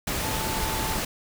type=tone in noise; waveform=sine; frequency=880 Hz; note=A5; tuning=in tune; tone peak=-33 dBFS; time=0.22-0.97 s; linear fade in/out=5 ms; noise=pink; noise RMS=-28 dBFS; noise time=0.07-1.05 s; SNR=-8 dB; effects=none